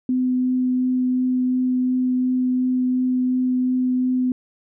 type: tone with vibrato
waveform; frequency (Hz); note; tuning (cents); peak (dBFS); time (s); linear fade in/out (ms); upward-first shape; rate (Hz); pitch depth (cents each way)
sine; 253.6; B3; +46; -17; 0.09-4.32; 2; triangle; 2.8; 8
effects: none